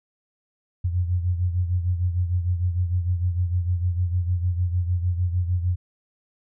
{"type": "beating tone pair", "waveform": "sine", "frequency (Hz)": [88.1, 94.7], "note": ["F2", "F#2"], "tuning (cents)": [16, 41], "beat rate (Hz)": 6.6, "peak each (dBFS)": [-21, -28], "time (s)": [0.84, 5.76], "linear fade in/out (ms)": 10, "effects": []}